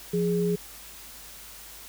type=tone pair together; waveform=sine; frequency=174.61 / 415.3 Hz; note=F3 / G#4; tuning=0 / 0 cents; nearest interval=octave + minor third; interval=1500 cents; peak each=-25 dBFS; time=0.13-0.56 s; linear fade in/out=10 ms; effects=added 50 Hz sine -54 dBFS peak until 1.88 s + white hiss -45 dBFS RMS until 1.88 s